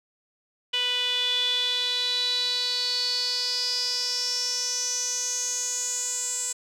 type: tone with band-pass filter sweep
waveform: sawtooth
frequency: 493.9 Hz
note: B4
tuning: in tune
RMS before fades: -27 dBFS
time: 0.73-6.53 s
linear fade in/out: 10 ms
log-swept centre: 3100 to 7600 Hz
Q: 8.8
effects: none